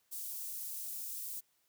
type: high-pass noise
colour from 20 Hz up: white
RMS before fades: -42 dBFS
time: 0.11-1.41 s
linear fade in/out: 20 ms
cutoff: 8600 Hz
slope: 12 dB/octave
effects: white hiss -75 dBFS RMS until 1.68 s + high-pass 60 Hz 12 dB/octave